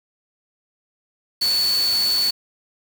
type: tone in noise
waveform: sine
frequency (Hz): 4449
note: C#8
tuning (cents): +5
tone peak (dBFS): -17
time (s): 1.41-2.31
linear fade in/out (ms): 10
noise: white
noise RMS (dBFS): -29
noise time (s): 1.41-2.31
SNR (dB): +9
effects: none